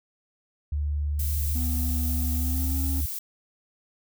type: tone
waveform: sine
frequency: 73.42 Hz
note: D2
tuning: in tune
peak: -24 dBFS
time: 0.72-3.06 s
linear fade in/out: 5 ms
type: noise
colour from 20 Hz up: violet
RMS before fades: -33 dBFS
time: 1.19-3.19 s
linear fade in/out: 5 ms
type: tone with pitch glide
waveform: triangle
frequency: 247.4 to 268.2 Hz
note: B3 to C4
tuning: +3 to +43 cents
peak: -31 dBFS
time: 1.55-3.01 s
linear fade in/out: 5 ms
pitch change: +140 cents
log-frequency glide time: 2.34-2.79 s
effects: none